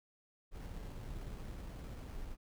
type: noise with sample-and-hold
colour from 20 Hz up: brown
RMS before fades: -45 dBFS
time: 0.51-2.37 s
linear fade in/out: 50 ms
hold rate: 3675 Hz
effects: none